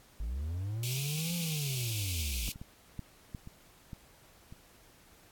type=linear two-way sweep; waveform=triangle; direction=up then down; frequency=49.39 to 174.61 to 49.39 Hz; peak=-31 dBFS; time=0.2-2.48 s; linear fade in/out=0 ms; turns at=1.35 s
type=high-pass noise; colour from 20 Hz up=pink; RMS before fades=-39 dBFS; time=0.83-2.52 s; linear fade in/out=2 ms; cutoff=2300 Hz; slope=96 dB/octave
type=clicks; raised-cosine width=5 ms; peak=-28 / -34 / -31 / -26 / -27 / -33 / -30 / -35 dBFS; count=8; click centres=2.489 / 2.559 / 2.615 / 2.993 / 3.348 / 3.474 / 3.932 / 4.525 s
effects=pink hiss -60 dBFS RMS until 5.31 s + AAC 64 kbps